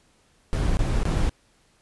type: noise bursts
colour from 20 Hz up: brown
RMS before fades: -22 dBFS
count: 3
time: 0.53-1.294 s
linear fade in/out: 0 ms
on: 240 ms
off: 22 ms
effects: pink hiss -62 dBFS RMS until 1.81 s + resampled to 24000 Hz